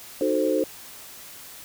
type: chord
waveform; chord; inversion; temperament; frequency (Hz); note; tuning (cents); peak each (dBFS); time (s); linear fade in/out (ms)
sine; D# diminished seventh; none; equal with one note detuned; 307.7 / 370 / 440 / 523.3; D#4 / F#4 / A4 / C5; -19 / 0 / 0 / 0; -25 / -28 / -26 / -24; 0.21-0.64; 2
effects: white hiss -43 dBFS RMS until 1.64 s